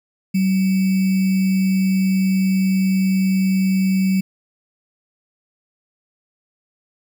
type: tone with sample-and-hold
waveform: sine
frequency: 190 Hz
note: F#3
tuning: 46 cents sharp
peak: -14 dBFS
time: 0.34-4.21 s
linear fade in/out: 10 ms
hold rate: 2450 Hz
effects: none